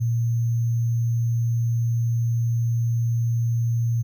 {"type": "tone with sample-and-hold", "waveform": "sine", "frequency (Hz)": 116.54, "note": "A#2", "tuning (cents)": 0, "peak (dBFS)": -19, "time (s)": [0, 4.03], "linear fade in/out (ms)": 20, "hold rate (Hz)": 6300, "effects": []}